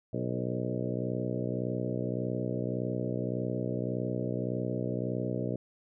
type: harmonic tone with a mistuned harmonic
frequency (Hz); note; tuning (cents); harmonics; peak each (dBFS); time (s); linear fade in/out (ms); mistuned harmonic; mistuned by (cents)
61.74; B1; 0; 2 / 3 / 4 / 5 / 6 / 7 / 8 / 9 / 10; -35 / -37 / -38 / -39 / -40 / -40 / -41 / -42 / -42; 0.13-5.56; 5; 8; -21
effects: none